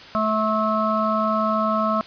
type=harmonic tone; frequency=217 Hz; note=A3; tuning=24 cents flat; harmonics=1 / 3 / 5 / 6; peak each=-24 / -24 / -24 / -24 dBFS; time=0.15-2.01 s; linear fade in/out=0 ms; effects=white hiss -41 dBFS RMS until 2.06 s + resampled to 11025 Hz